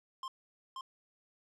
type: tone with echo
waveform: square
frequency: 1056 Hz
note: C6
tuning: 16 cents sharp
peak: -39 dBFS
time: 0.23-0.28 s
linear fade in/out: 2 ms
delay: 530 ms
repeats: 1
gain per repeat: -2 dB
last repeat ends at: 0.81 s
effects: low-pass 6000 Hz 12 dB/octave